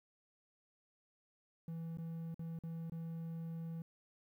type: tone with dropouts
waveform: triangle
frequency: 164.7 Hz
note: E3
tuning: 1 cent flat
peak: -39 dBFS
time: 1.68-3.82 s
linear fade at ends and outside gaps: 2 ms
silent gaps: 1.973-1.984 / 2.344-2.393 / 2.589-2.636 / 2.898-2.92 s
effects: 12-bit